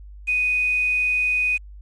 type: tone with quantisation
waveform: sine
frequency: 2489 Hz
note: D#7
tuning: in tune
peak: -18 dBFS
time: 0.27-1.58 s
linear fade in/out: 20 ms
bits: 7
effects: added 50 Hz sine -38 dBFS peak until 1.81 s + resampled to 24000 Hz